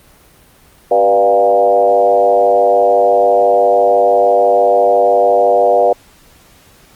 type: tone with frequency modulation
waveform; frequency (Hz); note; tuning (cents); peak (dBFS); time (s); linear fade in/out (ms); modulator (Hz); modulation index
sine; 594; D5; +20; -7; 0.91-5.93; 5; 106; 1.5
effects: pink hiss -46 dBFS RMS until 6.95 s + Opus 32 kbps